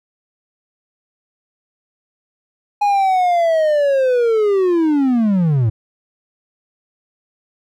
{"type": "linear sweep", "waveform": "triangle", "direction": "down", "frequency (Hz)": [830.6, 103.83], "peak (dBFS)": -10, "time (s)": [2.81, 5.7], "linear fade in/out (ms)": 10, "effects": []}